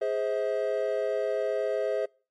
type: chord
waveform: triangle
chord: Ab augmented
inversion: none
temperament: equal with one note detuned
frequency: 415.3 / 523.3 / 642.7 Hz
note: Ab4 / C5 / E5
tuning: 0 / 0 / -44 cents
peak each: -28 dBFS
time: 0.01-2.06 s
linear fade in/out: 10 ms
effects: noise-tail reverb RT60 0.4 s tail -26 dB re dry + MP3 48 kbps

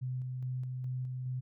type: tone with tremolo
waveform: sine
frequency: 127.6 Hz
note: C3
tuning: 43 cents flat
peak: -33 dBFS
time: 0.01-1.41 s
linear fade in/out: 20 ms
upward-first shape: square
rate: 2.4 Hz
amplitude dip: 25%
effects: none

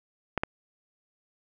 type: clicks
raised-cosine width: 0.5 ms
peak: -11 dBFS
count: 2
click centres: 0.377 / 0.435 s
effects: none

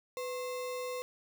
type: tone with sample-and-hold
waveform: sine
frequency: 500 Hz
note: B4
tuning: 21 cents sharp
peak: -35 dBFS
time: 0.17-1.02 s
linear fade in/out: 0 ms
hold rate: 1575 Hz
effects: none

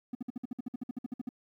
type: tone bursts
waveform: triangle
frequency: 247.1 Hz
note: B3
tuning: 1 cent sharp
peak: -30 dBFS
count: 16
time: 0.13-1.291 s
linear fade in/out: 5 ms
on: 21 ms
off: 55 ms
effects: tanh soft clip ceiling -27 dBFS + 12-bit

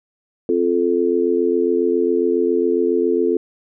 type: chord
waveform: sine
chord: F major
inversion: second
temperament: just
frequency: 261.9 / 349.2 / 436.5 Hz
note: C4 / F4 / A4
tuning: +2 / 0 / -14 cents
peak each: -22 / -18 / -18 dBFS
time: 0.49-3.37 s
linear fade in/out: 2 ms
effects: none

